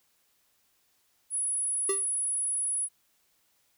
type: tone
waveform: sine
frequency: 10210 Hz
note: D#9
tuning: 44 cents sharp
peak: -27 dBFS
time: 1.3-2.89 s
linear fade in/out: 50 ms
type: tone with exponential decay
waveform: square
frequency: 392 Hz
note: G4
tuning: in tune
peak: -25 dBFS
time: 1.89-2.06 s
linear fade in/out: 5 ms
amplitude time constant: 36 ms
effects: white hiss -70 dBFS RMS until 3.77 s